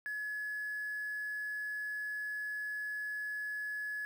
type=tone with quantisation; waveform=sine; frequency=1700 Hz; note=G#6; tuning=40 cents sharp; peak=-36 dBFS; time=0.06-4.05 s; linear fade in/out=0 ms; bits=9; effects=none